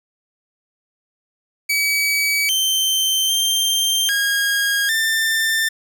sawtooth tone with pitch steps, 2279 / 3108 / 3159 / 1633 / 1789 Hz, C#7 / G7 / G7 / G#6 / A6, +47 / -16 / +13 / -30 / +28 cents, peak -13 dBFS, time 1.69-5.69 s, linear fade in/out 10 ms, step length 800 ms, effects none

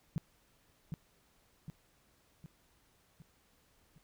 sine tone with echo, 157 Hz, D#3, 16 cents sharp, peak -30 dBFS, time 0.16-0.18 s, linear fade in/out 0 ms, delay 760 ms, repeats 5, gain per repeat -5 dB, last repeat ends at 3.98 s, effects pink hiss -70 dBFS RMS until 4.03 s

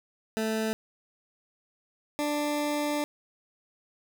20% pulse tone pair in turn, 220 / 294.9 Hz, A3 / D4, 0 / +7 cents, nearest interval perfect fourth, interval 507 cents, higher second, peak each -22 dBFS, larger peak neither, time 0.37-0.73 / 2.19-3.04 s, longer second, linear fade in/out 0 ms, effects none

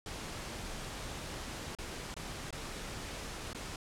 pink noise with dropouts, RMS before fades -42 dBFS, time 0.06-3.76 s, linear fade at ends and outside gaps 2 ms, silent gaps 1.751-1.786 / 2.142-2.165 / 2.507-2.526 / 3.532-3.547 s, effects low-pass 9000 Hz 12 dB/octave

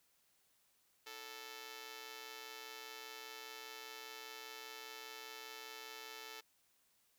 5% pulse tone with amplitude modulation, 440 Hz, A4, in tune, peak -34 dBFS, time 1.06-6.41 s, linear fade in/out 10 ms, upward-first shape sine, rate 125 Hz, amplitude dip 70%, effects white hiss -75 dBFS RMS until 7.18 s

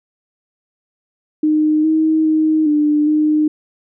sine tone with pitch steps, 307 / 315.7 / 312.7 / 298.5 / 305 Hz, D#4 / D#4 / D#4 / D4 / D#4, -23 / +25 / +9 / +28 / -34 cents, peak -11 dBFS, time 1.43-3.48 s, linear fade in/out 5 ms, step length 410 ms, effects none

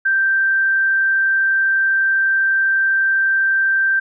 sine tone, 1568 Hz, G6, in tune, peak -13 dBFS, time 0.05-4 s, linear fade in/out 10 ms, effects none

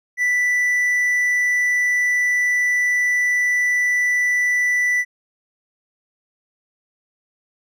triangle tone, 1975.5 Hz, B6, in tune, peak -14 dBFS, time 0.17-5.05 s, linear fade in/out 50 ms, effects none

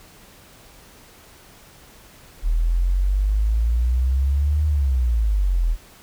sine exponential two-way sweep, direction up then down, 38.89 to 76.9 to 38.89 Hz, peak -16 dBFS, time 2.42-5.77 s, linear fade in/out 50 ms, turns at 4.66 s, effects pink hiss -48 dBFS RMS until 6.02 s

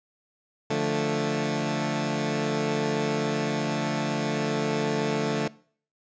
15% pulse chord, D minor, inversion none, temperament equal, 146.83 / 174.61 / 220 Hz, D3 / F3 / A3, 0 / 0 / 0 cents, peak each -22 / -26 / -22 dBFS, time 0.7-5.48 s, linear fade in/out 5 ms, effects noise-tail reverb RT60 0.5 s tail -21 dB re dry + resampled to 16000 Hz

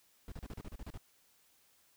brown noise bursts, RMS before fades -44 dBFS, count 10, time 0.28-0.976 s, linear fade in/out 2 ms, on 39 ms, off 34 ms, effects white hiss -69 dBFS RMS until 1.96 s

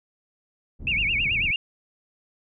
pink low-pass noise, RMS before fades -34 dBFS, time 0.79-1.52 s, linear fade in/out 20 ms, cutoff 170 Hz, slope 12 dB/octave
sine tone with vibrato, 2489 Hz, D#7, in tune, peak -21 dBFS, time 0.87-1.56 s, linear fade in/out 2 ms, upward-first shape sine, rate 9.2 Hz, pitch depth 220 cents each way
effects none

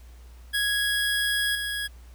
25% pulse tone with level steps, 1661.2 Hz, G#6, in tune, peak -19 / -24 dBFS, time 0.53-1.88 s, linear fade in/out 20 ms, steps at 1.55 s, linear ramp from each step 2 ms, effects added 60 Hz sine -44 dBFS peak until 2.14 s + pink hiss -58 dBFS RMS until 2.14 s

